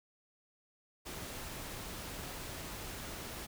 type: noise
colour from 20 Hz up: pink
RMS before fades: -44 dBFS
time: 1.05-3.47 s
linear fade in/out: 20 ms
effects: none